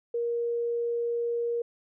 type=tone; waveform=sine; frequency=471.2 Hz; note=A#4; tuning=19 cents sharp; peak=-26 dBFS; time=0.14-1.62 s; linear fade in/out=5 ms; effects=none